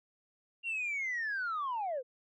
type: linear sweep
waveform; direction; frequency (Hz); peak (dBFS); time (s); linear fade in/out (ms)
sine; down; 2794 to 476.3; -31; 0.63-2.03; 50
effects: tanh soft clip ceiling -30 dBFS